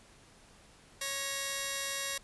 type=tone pair together; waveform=5% pulse; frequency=552 / 1892.4 Hz; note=C#5 / A#6; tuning=-7 / +26 cents; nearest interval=octave + major sixth; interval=2133 cents; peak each=-25 dBFS; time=1.01-2.18 s; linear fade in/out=5 ms; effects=pink hiss -59 dBFS RMS until 2.23 s + resampled to 24000 Hz